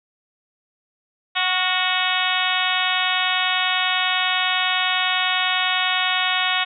harmonic tone with a mistuned harmonic, 370 Hz, F#4, in tune, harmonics 2 / 3 / 4 / 5 / 6 / 7 / 8 / 9 / 10, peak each -27 / -27 / -27 / -27 / -27 / -27 / -27 / -27 / -27 dBFS, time 1.35-6.65 s, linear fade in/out 20 ms, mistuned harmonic 4, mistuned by -36 cents, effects none

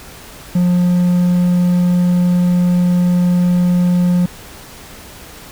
triangle tone, 177.7 Hz, F3, 30 cents sharp, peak -8 dBFS, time 0.55-4.26 s, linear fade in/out 5 ms, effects pink hiss -36 dBFS RMS until 5.51 s

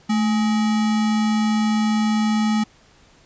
sine tone with sample-and-hold, 217.4 Hz, A3, 21 cents flat, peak -16 dBFS, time 0.09-2.64 s, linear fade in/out 10 ms, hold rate 1050 Hz, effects pink hiss -53 dBFS RMS until 3.25 s + resampled to 16000 Hz

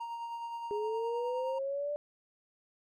triangle tone with tremolo, 932.3 Hz, A#5, in tune, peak -34 dBFS, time 0-1.59 s, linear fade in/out 10 ms, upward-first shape sine, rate 9.6 Hz, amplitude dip 35%
sine linear sweep, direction up, 410.4 to 592 Hz, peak -32 dBFS, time 0.71-1.96 s, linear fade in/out 0 ms
effects none

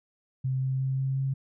sine tone with pitch steps, 131.1 / 132.01 / 132.93 / 133.85 / 134.79 Hz, C3 / C3 / C3 / C3 / C#3, +4 / +16 / +28 / +40 / -48 cents, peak -25 dBFS, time 0.44-1.34 s, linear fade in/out 10 ms, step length 180 ms, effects none

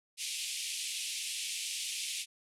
pink band-pass noise, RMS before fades -38 dBFS, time 0.17-2.26 s, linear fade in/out 50 ms, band 2400 to 11000 Hz, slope 48 dB/octave, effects none

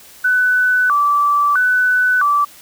sine tone with vibrato, 1318.5 Hz, E6, in tune, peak -11 dBFS, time 0.24-2.45 s, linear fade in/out 10 ms, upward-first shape square, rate 0.76 Hz, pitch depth 220 cents each way, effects white hiss -42 dBFS RMS until 2.61 s

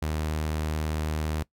sawtooth tone with vibrato, 77.4 Hz, D#2, 9 cents flat, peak -23 dBFS, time 0.02-1.43 s, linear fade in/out 5 ms, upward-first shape sine, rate 18 Hz, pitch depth 10 cents each way, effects noise-tail reverb RT60 0.1 s tail -21 dB re dry

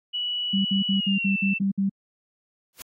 sine tone with pitch glide, 2942 to 2667 Hz, F#7 to E7, -11 to +20 cents, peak -25 dBFS, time 0.13-1.59 s, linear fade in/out 20 ms, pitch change -169 cents, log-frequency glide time 0.94-1.33 s
sine tone bursts, 196 Hz, G3, in tune, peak -20 dBFS, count 8, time 0.53-1.896 s, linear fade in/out 10 ms, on 120 ms, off 58 ms
white noise with exponential growth, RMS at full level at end -34 dBFS, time 2.73-2.82 s, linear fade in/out 0 ms, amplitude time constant 19 ms
effects AAC 48 kbps

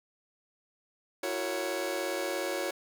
sawtooth chord, F# dominant seventh, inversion third, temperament just, 333 / 370 / 462.5 / 555 Hz, E4 / F#4 / A#4 / C#5, +18 / 0 / -14 / +2 cents, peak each -34 / -32 / -36 / -30 dBFS, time 1.23-2.71 s, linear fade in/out 5 ms, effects none

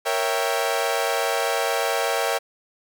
sawtooth chord, A# diminished seventh, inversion none, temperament equal, 466.2 / 554.4 / 659.3 / 784 Hz, A#4 / C#5 / E5 / G5, 0 / 0 / 0 / 0 cents, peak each -23 dBFS, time 0.05-2.39 s, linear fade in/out 20 ms, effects none

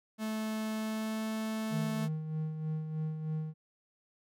45% pulse tone with pitch glide, 218 to 219.4 Hz, A3 to A3, -16 to -5 cents, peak -33 dBFS, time 0.18-2.09 s, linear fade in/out 50 ms, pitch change +11 cents, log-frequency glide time 0.74-1.24 s
triangle tone with tremolo, 156.4 Hz, D#3, 9 cents sharp, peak -29 dBFS, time 1.7-3.54 s, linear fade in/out 50 ms, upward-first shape sine, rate 3.2 Hz, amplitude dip 50%
effects none

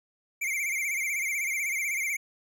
square tone with vibrato, 2217 Hz, C#7, in tune, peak -28 dBFS, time 0.41-2.17 s, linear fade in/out 10 ms, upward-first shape sine, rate 16 Hz, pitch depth 110 cents each way, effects none

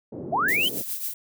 white low-pass noise, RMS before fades -34 dBFS, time 0.12-0.82 s, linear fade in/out 5 ms, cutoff 450 Hz, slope 24 dB/octave
sine linear sweep, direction up, 600 to 3182 Hz, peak -20 dBFS, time 0.32-0.69 s, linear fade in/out 10 ms
violet noise with tremolo, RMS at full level -28 dBFS, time 0.48-1.14 s, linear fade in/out 5 ms, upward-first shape triangle, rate 7.3 Hz, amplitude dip 65%
effects high-pass 150 Hz 12 dB/octave

